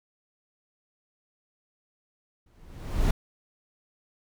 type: noise with exponential growth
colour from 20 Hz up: brown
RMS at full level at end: -20 dBFS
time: 2.46-3.11 s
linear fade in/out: 5 ms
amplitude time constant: 140 ms
effects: none